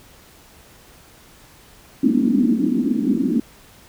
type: band-pass noise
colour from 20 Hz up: white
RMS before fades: -18 dBFS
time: 2.03-3.4 s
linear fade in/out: 5 ms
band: 210 to 290 Hz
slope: 48 dB/octave
effects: pink hiss -48 dBFS RMS until 3.88 s